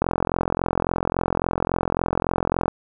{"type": "click train", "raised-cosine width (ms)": 1, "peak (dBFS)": -6, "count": 117, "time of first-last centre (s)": [0.02, 2.681], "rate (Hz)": 43.6, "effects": []}